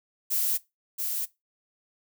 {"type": "noise with echo", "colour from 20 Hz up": "violet", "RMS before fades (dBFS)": -26, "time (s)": [0.3, 0.58], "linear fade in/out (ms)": 20, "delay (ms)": 680, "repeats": 1, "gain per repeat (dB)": -4, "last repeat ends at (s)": 1.26, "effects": ["noise-tail reverb RT60 0.2 s tail -19 dB re dry"]}